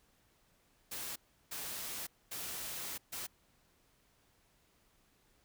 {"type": "noise bursts at uneven times", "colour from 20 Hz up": "white", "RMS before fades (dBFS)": -42, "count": 4, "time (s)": [[0.91, 1.16], [1.51, 2.07], [2.31, 2.98], [3.12, 3.27]], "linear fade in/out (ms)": 10, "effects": ["pink hiss -71 dBFS RMS until 5.44 s"]}